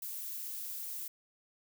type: noise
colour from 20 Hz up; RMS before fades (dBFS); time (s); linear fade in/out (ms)
violet; -41; 0.02-1.08; 5
effects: none